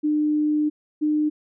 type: tone pair in turn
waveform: sine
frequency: 301.3 / 302.7 Hz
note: D4 / D#4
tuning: +44 / -48 cents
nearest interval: unison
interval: 8 cents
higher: second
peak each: -18 dBFS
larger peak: neither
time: 0.03-0.7 / 1.01-1.3 s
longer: first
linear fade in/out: 20 ms
effects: none